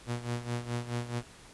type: tone with tremolo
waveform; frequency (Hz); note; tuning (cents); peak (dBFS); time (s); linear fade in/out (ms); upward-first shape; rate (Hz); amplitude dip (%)
sawtooth; 120; B2; -49; -26; 0.06-1.23; 50; sine; 4.7; 75
effects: pink hiss -53 dBFS RMS until 1.53 s + resampled to 24000 Hz